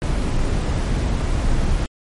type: noise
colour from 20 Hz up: brown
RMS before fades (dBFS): -19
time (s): 0.02-1.86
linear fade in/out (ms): 0
effects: MP3 48 kbps